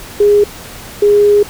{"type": "tone pair in turn", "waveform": "sine", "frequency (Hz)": [411.7, 411.7], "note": ["G#4", "G#4"], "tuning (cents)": [-15, -15], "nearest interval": "unison", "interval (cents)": 0, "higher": "neither", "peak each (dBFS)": -5, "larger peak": "neither", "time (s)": [[0.2, 0.44], [1.02, 1.43]], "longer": "second", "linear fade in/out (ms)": 5, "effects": ["pink hiss -31 dBFS RMS until 1.49 s"]}